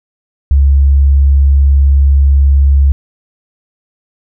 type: tone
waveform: sine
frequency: 69.3 Hz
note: C#2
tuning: in tune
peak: -4 dBFS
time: 0.51-2.92 s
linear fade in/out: 0 ms
effects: none